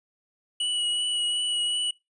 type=tone with vibrato; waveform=square; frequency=2933 Hz; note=F#7; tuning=16 cents flat; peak=-25 dBFS; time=0.6-1.91 s; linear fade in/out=5 ms; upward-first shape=triangle; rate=2.7 Hz; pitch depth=19 cents each way; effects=noise-tail reverb RT60 0.2 s tail -21 dB re dry + resampled to 24000 Hz